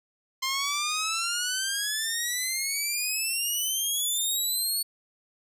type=exponential sweep; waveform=10% pulse; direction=up; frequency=1046 to 4435 Hz; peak=-18 dBFS; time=0.42-4.83 s; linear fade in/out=10 ms; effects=resampled to 32000 Hz